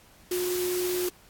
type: tone in noise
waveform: sine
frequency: 360 Hz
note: F#4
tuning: 47 cents flat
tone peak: -26 dBFS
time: 0.31-1.09 s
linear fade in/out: 5 ms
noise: white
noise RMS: -34 dBFS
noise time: 0.31-1.09 s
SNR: +5 dB
effects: pink hiss -56 dBFS RMS until 1.29 s + AAC 64 kbps